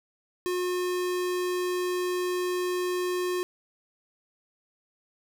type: tone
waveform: square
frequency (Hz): 360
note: F#4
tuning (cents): -47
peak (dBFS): -27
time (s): 0.46-3.43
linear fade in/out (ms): 0
effects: none